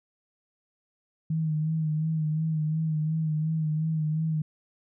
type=tone with vibrato; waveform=sine; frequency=156.8 Hz; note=D#3; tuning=14 cents sharp; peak=-24 dBFS; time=1.3-4.42 s; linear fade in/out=5 ms; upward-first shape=sine; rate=2.8 Hz; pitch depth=41 cents each way; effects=none